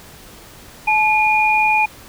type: tone pair together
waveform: sine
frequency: 861 / 2435 Hz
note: A5 / D#7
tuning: -38 / -38 cents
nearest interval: octave + tritone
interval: 1800 cents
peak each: -15 dBFS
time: 0.87-1.86 s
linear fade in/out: 10 ms
effects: pink hiss -41 dBFS RMS until 2.08 s